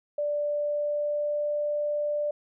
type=tone with pitch glide; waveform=sine; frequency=587.3 to 590.7 Hz; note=D5 to D5; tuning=0 to +10 cents; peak=-25 dBFS; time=0.18-2.31 s; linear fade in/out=5 ms; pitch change=+10 cents; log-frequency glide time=0.41-1.5 s; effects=none